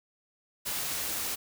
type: noise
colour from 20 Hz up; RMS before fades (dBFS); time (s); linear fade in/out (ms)
white; -33; 0.65-1.36; 20
effects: none